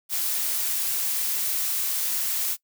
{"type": "noise", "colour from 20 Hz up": "blue", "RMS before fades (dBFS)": -26, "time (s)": [0.09, 2.57], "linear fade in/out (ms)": 50, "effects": ["noise-tail reverb RT60 0.1 s tail -22 dB re dry"]}